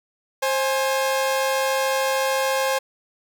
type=tone pair together; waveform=sawtooth; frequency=530.8 / 833 Hz; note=C5 / G#5; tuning=+25 / +5 cents; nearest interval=minor sixth; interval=780 cents; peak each=-17 / -22 dBFS; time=0.42-2.79 s; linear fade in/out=10 ms; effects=none